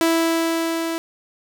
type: tone with level ramp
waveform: sawtooth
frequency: 329.6 Hz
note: E4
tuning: in tune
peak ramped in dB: -11 to -19 dBFS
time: 0.01-0.98 s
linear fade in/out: 0 ms
effects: none